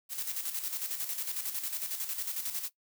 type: noise with tremolo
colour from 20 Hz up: blue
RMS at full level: -34 dBFS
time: 0.09-2.7 s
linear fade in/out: 50 ms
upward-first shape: square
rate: 11 Hz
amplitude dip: 55%
effects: noise-tail reverb RT60 0.1 s tail -18 dB re dry